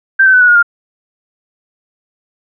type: tone with pitch steps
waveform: sine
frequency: 1568 / 1534 / 1500.7 / 1468.1 / 1436.2 / 1405 Hz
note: G6 / G6 / F#6 / F#6 / F6 / F6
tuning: 0 / -38 / +24 / -14 / +48 / +10 cents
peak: -4 dBFS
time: 0.19-0.628 s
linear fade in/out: 10 ms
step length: 73 ms
effects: none